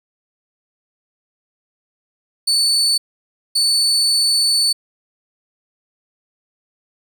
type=tone bursts at uneven times; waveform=35% pulse; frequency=4485 Hz; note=C#8; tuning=19 cents sharp; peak=-12 dBFS; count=2; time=2.47-2.98 / 3.55-4.73 s; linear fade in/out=10 ms; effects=9-bit